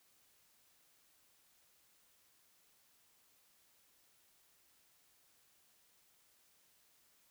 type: silence
effects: white hiss -71 dBFS RMS until 7.3 s